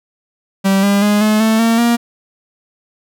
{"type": "tone with pitch steps", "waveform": "45% pulse", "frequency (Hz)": [194.3, 200.7, 207.3, 214.1, 221.1, 228.4, 235.9], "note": ["G3", "G3", "G#3", "A3", "A3", "A#3", "A#3"], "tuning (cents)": [-15, 41, -3, -47, 9, -35, 21], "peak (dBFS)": -10, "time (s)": [0.64, 1.97], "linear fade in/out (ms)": 20, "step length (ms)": 190, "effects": []}